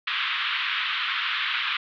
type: band-pass noise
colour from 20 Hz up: white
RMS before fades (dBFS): -27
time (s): 0.07-1.77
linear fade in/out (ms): 5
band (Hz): 1100 to 3600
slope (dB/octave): 48
effects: none